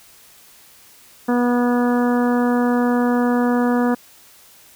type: harmonic tone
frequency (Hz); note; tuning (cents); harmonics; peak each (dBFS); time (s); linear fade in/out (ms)
243.4; B3; -25; 1 / 2 / 3 / 4 / 5 / 6 / 7; -16 / -22 / -26 / -28 / -30 / -32 / -33; 1.28-3.95; 10
effects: white hiss -48 dBFS RMS until 4.75 s